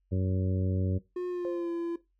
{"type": "harmonic tone", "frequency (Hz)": 93.6, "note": "F#2", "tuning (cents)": 20, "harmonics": [1, 2, 3, 4, 5, 6], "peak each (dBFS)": [-27, -33, -37, -39, -41, -43], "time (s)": [0.11, 0.99], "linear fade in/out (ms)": 20}
{"type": "tone with pitch glide", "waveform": "triangle", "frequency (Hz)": [359.2, 339], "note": ["F4", "E4"], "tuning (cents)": [49, 49], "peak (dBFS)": -28, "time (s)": [1.16, 1.96], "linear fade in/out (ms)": 5, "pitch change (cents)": -100, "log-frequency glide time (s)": [1.29, 1.7]}
{"type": "tone with exponential decay", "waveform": "sine", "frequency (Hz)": 523.3, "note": "C5", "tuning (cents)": 0, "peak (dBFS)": -32, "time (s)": [1.45, 2.01], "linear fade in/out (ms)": 0, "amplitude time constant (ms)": 120}
{"effects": ["noise-tail reverb RT60 0.2 s tail -17 dB re dry", "added 46 Hz sine -70 dBFS peak until 2.19 s"]}